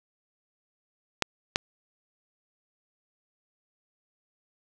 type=clicks; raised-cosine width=0.2 ms; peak=-5 dBFS; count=2; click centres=1.223 / 1.559 s; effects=none